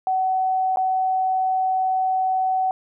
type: tone with dropouts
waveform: sine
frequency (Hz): 753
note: F#5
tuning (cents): +30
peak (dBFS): -18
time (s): 0.07-2.71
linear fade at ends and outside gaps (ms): 1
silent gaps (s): 0.76-0.771
effects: none